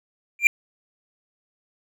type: tone with exponential growth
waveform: triangle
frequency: 2378 Hz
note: D7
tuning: 21 cents sharp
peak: -4 dBFS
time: 0.39-0.47 s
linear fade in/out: 1 ms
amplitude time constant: 17 ms
effects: none